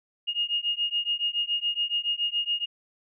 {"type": "beating tone pair", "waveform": "sine", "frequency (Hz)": [2848, 2855.1], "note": ["F7", "F7"], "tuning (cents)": [33, 38], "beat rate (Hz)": 7.1, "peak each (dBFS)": -28, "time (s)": [0.27, 2.66], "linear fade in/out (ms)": 20, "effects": []}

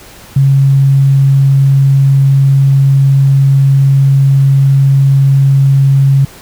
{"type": "tone", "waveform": "sine", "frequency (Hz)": 136.9, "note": "C#3", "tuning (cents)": -21, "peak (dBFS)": -4, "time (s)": [0.36, 6.25], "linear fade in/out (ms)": 5, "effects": ["pink hiss -35 dBFS RMS until 6.41 s"]}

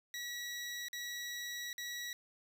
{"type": "tone with dropouts", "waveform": "20% pulse", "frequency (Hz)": 1931, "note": "B6", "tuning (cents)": -39, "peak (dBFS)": -35, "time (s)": [0.14, 2.13], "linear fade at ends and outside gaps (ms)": 1, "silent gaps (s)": [[0.884, 0.93], [1.73, 1.78]], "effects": []}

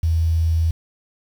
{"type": "tone with quantisation", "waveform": "sine", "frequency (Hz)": 81.8, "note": "E2", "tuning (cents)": -13, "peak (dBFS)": -15, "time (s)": [0.03, 0.71], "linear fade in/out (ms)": 5, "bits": 7, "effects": []}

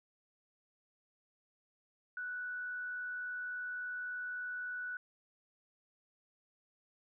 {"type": "tone with frequency modulation", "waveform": "sine", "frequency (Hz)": 1480, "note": "F#6", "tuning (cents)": 0, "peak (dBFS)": -38, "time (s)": [2.17, 4.97], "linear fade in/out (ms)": 2, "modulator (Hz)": 76.5, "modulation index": 0.27, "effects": []}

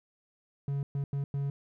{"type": "tone bursts at uneven times", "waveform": "triangle", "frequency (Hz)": 140, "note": "C#3", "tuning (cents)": 18, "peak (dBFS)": -27, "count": 4, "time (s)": [[0.68, 0.83], [0.95, 1.04], [1.13, 1.24], [1.34, 1.5]], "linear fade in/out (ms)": 2, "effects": []}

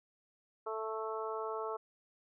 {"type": "harmonic tone", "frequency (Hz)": 220, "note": "A3", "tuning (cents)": 0, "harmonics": [2, 3, 4, 5, 6], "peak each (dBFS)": [-39, -44, -44, -43, -44], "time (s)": [0.66, 1.77], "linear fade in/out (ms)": 10, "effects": []}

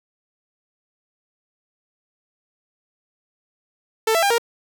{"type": "tone with pitch steps", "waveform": "sawtooth", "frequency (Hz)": [443.6, 665, 801, 467.6], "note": ["A4", "E5", "G5", "A#4"], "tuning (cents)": [14, 15, 37, 5], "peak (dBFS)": -12, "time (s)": [4.07, 4.382], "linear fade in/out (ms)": 5, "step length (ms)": 78, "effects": []}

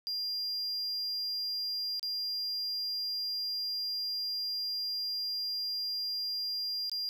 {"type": "tone with dropouts", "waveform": "triangle", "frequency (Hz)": 4800, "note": "D8", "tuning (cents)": 37, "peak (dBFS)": -31, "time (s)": [0.07, 7.09], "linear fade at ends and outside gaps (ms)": 0, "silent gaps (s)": [[1.995, 2.029], [6.896, 6.916]], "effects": []}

